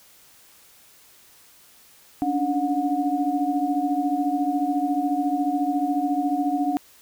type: tone cluster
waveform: sine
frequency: 280.7 / 294.8 / 726 Hz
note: C#4 / D4 / F#5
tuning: +22 / +7 / -33 cents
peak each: -25 dBFS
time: 2.22-6.77 s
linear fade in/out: 0 ms
effects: white hiss -53 dBFS RMS until 7.01 s